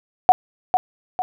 sine tone with echo, 740 Hz, F#5, in tune, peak -5 dBFS, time 0.29-0.32 s, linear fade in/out 0 ms, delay 450 ms, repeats 2, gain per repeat -7 dB, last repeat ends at 1.22 s, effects none

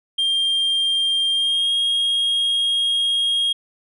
sine tone with pitch glide, 3194 to 3261 Hz, G7 to G#7, +32 to -32 cents, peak -14 dBFS, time 0.18-3.53 s, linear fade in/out 10 ms, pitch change +36 cents, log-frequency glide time 1.32-1.72 s, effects tanh soft clip ceiling -16 dBFS

